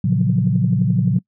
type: chord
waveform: sine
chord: Gb major seventh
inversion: first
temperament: just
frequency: 115.62 / 138.75 / 173.43 / 185 Hz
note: Bb2 / Db3 / F3 / Gb3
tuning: -14 / +2 / -12 / 0 cents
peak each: -19 dBFS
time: 0.04-1.19 s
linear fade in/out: 5 ms
effects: noise-tail reverb RT60 0.1 s tail -24 dB re dry + tanh soft clip ceiling -4 dBFS